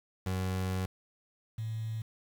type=tone pair in turn; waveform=30% pulse / sine; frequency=93.4 / 111.07 Hz; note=F#2 / A2; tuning=+17 / +17 cents; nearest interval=minor third; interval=300 cents; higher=second; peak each=-28 / -33 dBFS; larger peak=first; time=0.26-0.86 / 1.58-2.02 s; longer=first; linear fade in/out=5 ms; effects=9-bit